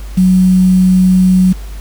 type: tone with quantisation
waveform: sine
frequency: 185 Hz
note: F#3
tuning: in tune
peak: -5 dBFS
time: 0.17-1.53 s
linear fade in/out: 10 ms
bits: 5
effects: added 50 Hz sine -23 dBFS peak until 1.8 s + pink hiss -38 dBFS RMS until 1.8 s